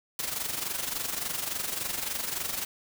white noise with amplitude modulation, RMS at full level -30 dBFS, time 0.19-2.65 s, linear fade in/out 2 ms, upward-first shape sine, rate 23.5 Hz, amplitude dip 65%, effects none

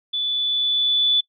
sine tone with level ramp, 3472 Hz, A7, 24 cents flat, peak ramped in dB -21 to -14 dBFS, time 0.13-1.21 s, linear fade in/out 10 ms, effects noise-tail reverb RT60 0.1 s tail -23 dB re dry

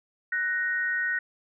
sine tone pair together, 1488.7 / 1870 Hz, F#6 / A#6, +10 / +5 cents, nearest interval major third, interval 395 cents, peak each -28 / -27 dBFS, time 0.32-1.19 s, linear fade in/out 5 ms, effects none

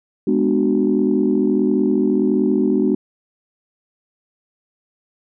sine chord, G# half-diminished seventh, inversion none, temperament just, 207.7 / 249.2 / 299 / 373.8 Hz, G#3 / B3 / D4 / F#4, 0 / +16 / +31 / +18 cents, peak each -19 dBFS, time 0.27-2.95 s, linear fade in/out 5 ms, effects tanh soft clip ceiling -5 dBFS

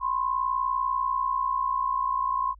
sine tone pair together, 1011.8 / 1072 Hz, B5 / C6, +42 / +42 cents, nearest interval minor second, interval 100 cents, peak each -27 / -26 dBFS, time 0-2.55 s, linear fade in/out 50 ms, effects added 50 Hz sine -48 dBFS peak until 2.59 s

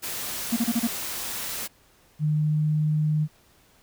white noise, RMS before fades -32 dBFS, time 0.02-1.68 s, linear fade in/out 20 ms
triangle tone bursts, 233.1 Hz, A#3, in tune, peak -18 dBFS, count 5, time 0.52-0.874 s, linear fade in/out 10 ms, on 46 ms, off 31 ms
sine tone with pitch glide, 152 to 152.97 Hz, D#3 to D#3, -40 to -29 cents, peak -20 dBFS, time 2.19-3.28 s, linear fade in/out 50 ms, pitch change +11 cents, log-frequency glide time 2.31-2.72 s
effects pink hiss -59 dBFS RMS until 3.82 s

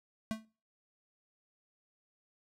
square tone with exponential decay, 220 Hz, A3, in tune, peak -30 dBFS, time 0.31-0.45 s, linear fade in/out 0 ms, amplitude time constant 30 ms, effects noise-tail reverb RT60 0.4 s tail -24 dB re dry + low-pass 12000 Hz 12 dB/octave

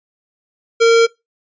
square tone, 460 Hz, A#4, 23 cents flat, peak -8 dBFS, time 0.8-1.07 s, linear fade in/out 20 ms, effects noise-tail reverb RT60 0.2 s tail -22 dB re dry + resampled to 16000 Hz

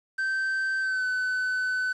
triangle tone with pitch glide, 1553 to 1508.8 Hz, G6 to F#6, -17 to +33 cents, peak -23 dBFS, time 0.18-1.93 s, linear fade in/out 10 ms, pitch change -50 cents, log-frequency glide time 0.8-1.05 s, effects resampled to 22050 Hz + 9-bit

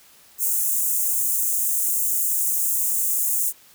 white high-pass noise, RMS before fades -22 dBFS, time 0.38-3.53 s, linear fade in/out 50 ms, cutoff 6800 Hz, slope 48 dB/octave, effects white hiss -52 dBFS RMS until 3.74 s

